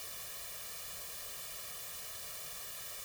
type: noise with comb filter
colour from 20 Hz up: white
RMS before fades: -45 dBFS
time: 0-3.04 s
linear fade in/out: 0 ms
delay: 1.7 ms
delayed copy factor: +0.9
effects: none